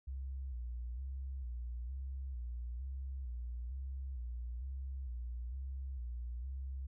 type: tone with vibrato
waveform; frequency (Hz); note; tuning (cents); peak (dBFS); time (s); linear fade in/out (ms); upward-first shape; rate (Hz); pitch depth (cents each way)
sine; 63.1; B1; +38; -39; 0.07-6.87; 10; square; 1.1; 86
effects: none